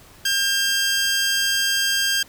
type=tone pair together; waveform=15% pulse; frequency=1600 / 2691 Hz; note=G6 / E7; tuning=+35 / +35 cents; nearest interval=major sixth; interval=900 cents; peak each=-12 / -24 dBFS; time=0.25-2.23 s; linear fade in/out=5 ms; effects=pink hiss -48 dBFS RMS until 2.28 s